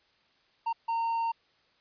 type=tone bursts at uneven times; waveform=triangle; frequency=918 Hz; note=A#5; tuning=27 cents flat; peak=-25 dBFS; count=2; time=0.66-0.73 / 0.88-1.32 s; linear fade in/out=10 ms; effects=white hiss -67 dBFS RMS until 1.8 s + resampled to 11025 Hz